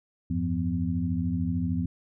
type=tone cluster; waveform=sine; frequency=85.4 / 98.8 / 173.5 / 251.7 Hz; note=F2 / G2 / F3 / B3; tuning=-38 / +14 / -11 / +33 cents; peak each=-31 / -33 / -29 / -30 dBFS; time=0.3-1.86 s; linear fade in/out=5 ms; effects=none